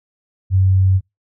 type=tone; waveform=sine; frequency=94.7 Hz; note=F#2; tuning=41 cents sharp; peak=-10 dBFS; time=0.5-1.01 s; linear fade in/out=50 ms; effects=noise-tail reverb RT60 0.2 s tail -26 dB re dry